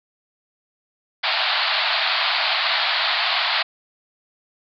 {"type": "band-pass noise", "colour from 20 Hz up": "white", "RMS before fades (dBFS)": -21, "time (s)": [1.23, 3.63], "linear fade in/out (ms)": 10, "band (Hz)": [620, 4600], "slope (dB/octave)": 96, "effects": []}